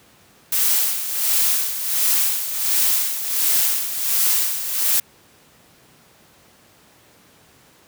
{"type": "noise with tremolo", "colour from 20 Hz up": "blue", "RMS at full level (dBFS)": -17, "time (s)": [0.52, 5], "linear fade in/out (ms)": 5, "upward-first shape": "sine", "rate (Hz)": 1.4, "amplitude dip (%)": 65, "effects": ["pink hiss -52 dBFS RMS until 7.87 s", "high-pass 100 Hz 12 dB/octave"]}